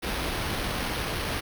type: noise with sample-and-hold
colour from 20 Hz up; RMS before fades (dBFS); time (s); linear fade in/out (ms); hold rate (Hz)
pink; -30; 0.02-1.41; 20; 7350
effects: none